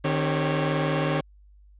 sawtooth tone cluster, 152.7 / 264.6 / 394 / 552 Hz, D#3 / C4 / G4 / C#5, -32 / +20 / +9 / -7 cents, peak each -21 / -27 / -28 / -25 dBFS, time 0.04-1.21 s, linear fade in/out 10 ms, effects added 50 Hz sine -50 dBFS peak until 1.79 s + resampled to 8000 Hz

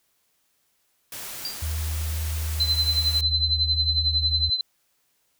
white noise, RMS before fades -36 dBFS, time 1.12-3.21 s, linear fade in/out 2 ms
triangle tone with exponential decay, 4746 Hz, D8, 17 cents sharp, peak -24 dBFS, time 1.45-1.68 s, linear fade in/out 1 ms, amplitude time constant 48 ms
sine tone, 78.3 Hz, D#2, 11 cents sharp, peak -25 dBFS, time 1.62-4.5 s, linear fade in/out 5 ms
sine tone with tremolo, 4056 Hz, B7, 45 cents sharp, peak -17 dBFS, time 2.6-4.61 s, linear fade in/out 2 ms, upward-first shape triangle, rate 11 Hz, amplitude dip 85%
effects white hiss -69 dBFS RMS until 5.39 s

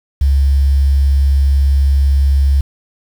sine tone with quantisation, 69 Hz, C#2, 7 cents flat, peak -8 dBFS, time 0.21-2.61 s, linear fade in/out 5 ms, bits 6, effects none

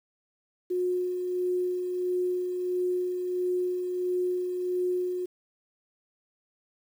sine tone with tremolo, 361.7 Hz, F#4, 39 cents flat, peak -24 dBFS, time 0.7-5.26 s, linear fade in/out 10 ms, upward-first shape sine, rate 1.5 Hz, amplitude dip 40%, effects 9-bit

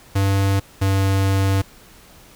square tone pair in turn, 98 / 97.1 Hz, G2 / G2, 0 / -16 cents, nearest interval unison, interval 16 cents, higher first, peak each -16 dBFS, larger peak neither, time 0.15-0.6 / 0.81-1.62 s, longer second, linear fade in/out 10 ms, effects pink hiss -47 dBFS RMS until 2.35 s

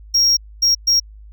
triangle tone bursts at uneven times, 5590 Hz, F8, 1 cent sharp, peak -10 dBFS, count 3, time 0.14-0.37 / 0.62-0.75 / 0.87-1 s, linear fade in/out 10 ms, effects added 52 Hz sine -37 dBFS peak until 1.32 s

